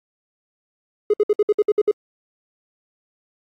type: tone bursts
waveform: triangle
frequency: 418.6 Hz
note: G#4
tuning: 14 cents sharp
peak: -9 dBFS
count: 9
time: 1.1-1.913 s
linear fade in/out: 5 ms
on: 37 ms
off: 60 ms
effects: tanh soft clip ceiling -9 dBFS + AAC 48 kbps